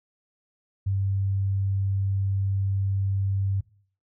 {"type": "tone", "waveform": "sine", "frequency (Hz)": 97.7, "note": "G2", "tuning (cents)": -5, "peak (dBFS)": -22, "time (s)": [0.86, 3.61], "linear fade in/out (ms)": 10, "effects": ["noise-tail reverb RT60 0.5 s tail -21 dB re dry"]}